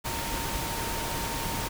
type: tone in noise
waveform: sine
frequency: 920 Hz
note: A#5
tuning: 23 cents flat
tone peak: -37 dBFS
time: 0.04-1.69 s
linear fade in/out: 20 ms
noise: pink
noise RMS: -32 dBFS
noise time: 0.04-1.69 s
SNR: -8 dB
effects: none